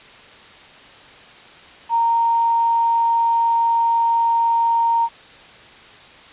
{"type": "tone with quantisation", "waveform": "sine", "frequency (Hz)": 926, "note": "A#5", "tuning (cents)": -12, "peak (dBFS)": -14, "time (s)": [1.89, 5.09], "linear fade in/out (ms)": 50, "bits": 7, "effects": ["white hiss -43 dBFS RMS until 6.32 s", "resampled to 8000 Hz"]}